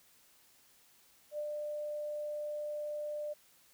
sine tone with ADSR envelope, 596 Hz, D5, 25 cents sharp, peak -34 dBFS, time 1.31-3.34 s, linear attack 75 ms, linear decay 58 ms, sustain -2 dB, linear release 17 ms, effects white hiss -65 dBFS RMS until 3.73 s

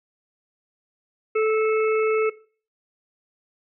harmonic tone, 436.8 Hz, A4, 13 cents flat, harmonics 1 / 3 / 5 / 6, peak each -18 / -28 / -32 / -34 dBFS, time 1.35-2.3 s, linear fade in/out 10 ms, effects noise-tail reverb RT60 0.4 s tail -18 dB re dry

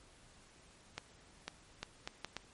accelerating click train, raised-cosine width 0.2 ms, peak -22 dBFS, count 6, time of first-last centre 0.98-2.367 s, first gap 500 ms, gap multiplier 0.7, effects pink hiss -62 dBFS RMS until 2.53 s + MP3 48 kbps

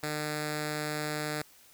5% pulse tone with notch filter, 151 Hz, D3, 48 cents sharp, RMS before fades -34 dBFS, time 0.03-1.42 s, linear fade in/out 2 ms, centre 1000 Hz, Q 1.8, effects white hiss -58 dBFS RMS until 1.73 s

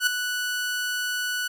sawtooth tone with ADSR envelope, 1480 Hz, F#6, in tune, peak -13 dBFS, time 0-1.48 s, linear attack 69 ms, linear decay 5 ms, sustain -9 dB, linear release 10 ms, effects none

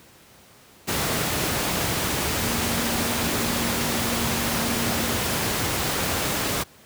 sine tone in noise, 233.9 Hz, A#3, 6 cents sharp, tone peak -30 dBFS, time 2.42-5.19 s, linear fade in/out 20 ms, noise pink, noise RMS -24 dBFS, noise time 0.87-6.64 s, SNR -9 dB, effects pink hiss -51 dBFS RMS until 6.85 s + high-pass 80 Hz 12 dB/octave

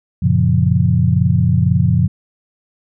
sine chord, Gb major seventh, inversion none, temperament equal, 92.5 / 116.54 / 138.59 / 174.61 Hz, Gb2 / Bb2 / Db3 / F3, 0 / 0 / 0 / 0 cents, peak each -16 dBFS, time 0.22-2.08 s, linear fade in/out 10 ms, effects none

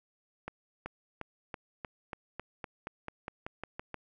accelerating click train, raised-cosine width 0.5 ms, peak -23 dBFS, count 15, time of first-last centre 0.48-3.943 s, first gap 380 ms, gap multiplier 0.93, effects none

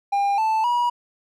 triangle tone with pitch steps, 802 / 879.7 / 964.8 Hz, G5 / A5 / B5, +39 / -1 / -41 cents, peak -16 dBFS, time 0.12-0.9 s, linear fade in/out 10 ms, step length 260 ms, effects none

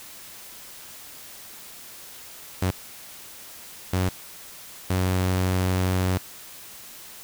sawtooth tone bursts at uneven times, 92.5 Hz, F#2, in tune, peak -17 dBFS, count 3, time 2.62-2.71 / 3.93-4.09 / 4.9-6.18 s, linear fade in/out 5 ms, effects white hiss -43 dBFS RMS until 7.23 s

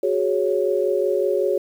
sine chord, F# suspended second, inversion none, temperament equal, 370 / 415.3 / 554.4 Hz, F#4 / G#4 / C#5, 0 / 0 / 0 cents, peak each -22 dBFS, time 0.03-1.58 s, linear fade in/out 5 ms, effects 8-bit

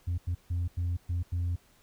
sine tone bursts at uneven times, 87.31 Hz, F2, in tune, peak -25 dBFS, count 6, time 0.07-0.18 / 0.27-0.35 / 0.5-0.68 / 0.77-0.97 / 1.09-1.23 / 1.32-1.56 s, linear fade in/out 10 ms, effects tanh soft clip ceiling -26 dBFS + pink hiss -63 dBFS RMS until 1.82 s

